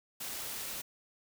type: noise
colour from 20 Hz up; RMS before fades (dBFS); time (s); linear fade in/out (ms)
white; -40; 0.2-0.82; 10
effects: none